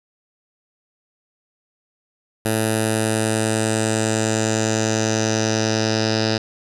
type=tone with low-pass filter sweep; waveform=10% pulse; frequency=110 Hz; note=A2; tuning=in tune; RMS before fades=-20 dBFS; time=2.45-6.38 s; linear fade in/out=5 ms; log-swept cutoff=11000 to 4900 Hz; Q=4.6; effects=none